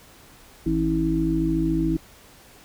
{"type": "harmonic tone", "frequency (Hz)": 53.9, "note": "A1", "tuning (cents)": -35, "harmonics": [1, 3, 5, 6], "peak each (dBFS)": [-28, -26, -28, -22], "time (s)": [0.66, 1.97], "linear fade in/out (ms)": 5, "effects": ["pink hiss -50 dBFS RMS until 2.64 s"]}